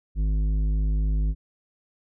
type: tone with tanh clipping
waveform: sine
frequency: 51.91 Hz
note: G#1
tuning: in tune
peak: -22 dBFS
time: 0.15-1.35 s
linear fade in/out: 50 ms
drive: 10 dB
effects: none